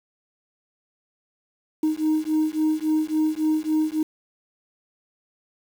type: beating tone pair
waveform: sine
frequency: 309.3 / 312.9 Hz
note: D#4 / D#4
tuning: -10 / +10 cents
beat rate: 3.6 Hz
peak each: -21 / -21 dBFS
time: 1.83-4.03 s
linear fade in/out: 5 ms
effects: tanh soft clip ceiling -16 dBFS + 7-bit